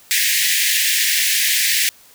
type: high-pass noise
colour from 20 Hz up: pink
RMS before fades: -17 dBFS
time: 0.11-1.89 s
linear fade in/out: 0 ms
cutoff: 1700 Hz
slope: 96 dB/octave
effects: white hiss -48 dBFS RMS until 2.14 s